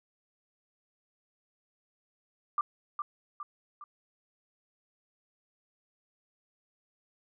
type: tone with echo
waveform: sine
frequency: 1184 Hz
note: D6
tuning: 14 cents sharp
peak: -25 dBFS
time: 2.58-2.61 s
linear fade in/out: 2 ms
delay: 410 ms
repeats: 3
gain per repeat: -6 dB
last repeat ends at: 3.84 s
effects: none